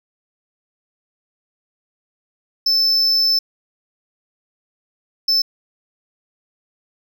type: tone bursts at uneven times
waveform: triangle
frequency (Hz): 5274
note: E8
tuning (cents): 0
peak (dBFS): -12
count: 2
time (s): 2.66-3.39 / 5.28-5.42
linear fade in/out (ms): 5
effects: none